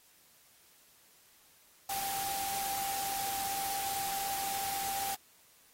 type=tone in noise; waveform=sine; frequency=787 Hz; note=G5; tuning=7 cents sharp; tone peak=-36 dBFS; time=1.89-5.15 s; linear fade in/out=5 ms; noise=white; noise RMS=-38 dBFS; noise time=1.89-5.15 s; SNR=-1 dB; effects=white hiss -63 dBFS RMS until 5.73 s + AAC 48 kbps